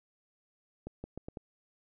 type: accelerating click train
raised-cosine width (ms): 2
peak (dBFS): -27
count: 5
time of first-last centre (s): 0.87-1.372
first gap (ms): 170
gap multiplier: 0.8
effects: none